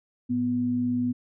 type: tone pair together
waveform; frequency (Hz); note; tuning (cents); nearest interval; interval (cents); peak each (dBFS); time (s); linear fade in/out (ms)
sine; 110 / 246.6; A2 / B3; 0 / -2; octave + major second; 1398; -34 / -23; 0.29-1.13; 20
effects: none